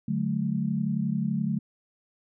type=chord; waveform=sine; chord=D major; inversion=none; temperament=equal with one note detuned; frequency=146.83 / 185 / 216.5 Hz; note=D3 / F#3 / A3; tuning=0 / 0 / -28 cents; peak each=-30 / -29 / -28 dBFS; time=0.08-1.59 s; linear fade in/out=5 ms; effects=none